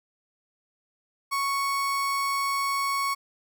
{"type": "tone", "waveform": "35% pulse", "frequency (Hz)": 1108.7, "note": "C#6", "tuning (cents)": 0, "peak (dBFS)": -23, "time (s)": [1.31, 3.15], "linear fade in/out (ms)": 20, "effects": []}